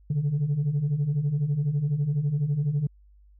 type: beating tone pair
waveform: sine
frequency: 136.9 / 148.9 Hz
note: C#3 / D3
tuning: -21 / +24 cents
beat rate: 12 Hz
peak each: -27 / -22 dBFS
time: 0.1-2.87 s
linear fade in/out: 5 ms
effects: tanh soft clip ceiling -19 dBFS + added 50 Hz sine -52 dBFS peak until 3.39 s